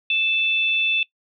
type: tone pair together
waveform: sine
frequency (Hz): 2637 / 3520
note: E7 / A7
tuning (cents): 0 / 0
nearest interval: perfect fourth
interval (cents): 500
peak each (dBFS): -19 / -23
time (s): 0.1-1.03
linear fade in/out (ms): 2
effects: noise-tail reverb RT60 0.1 s tail -20 dB re dry